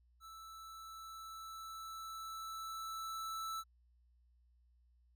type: tone with level ramp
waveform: square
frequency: 1318.5 Hz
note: E6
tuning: in tune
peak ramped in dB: -52 to -40 dBFS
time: 0.2-3.64 s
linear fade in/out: 50 ms
effects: added 60 Hz sine -67 dBFS peak until 5.15 s